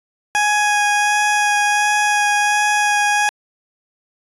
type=tone with vibrato; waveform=20% pulse; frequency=830.6 Hz; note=G#5; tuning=in tune; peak=-9 dBFS; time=0.35-3.29 s; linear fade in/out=0 ms; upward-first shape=sine; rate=1.4 Hz; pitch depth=10 cents each way; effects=resampled to 24000 Hz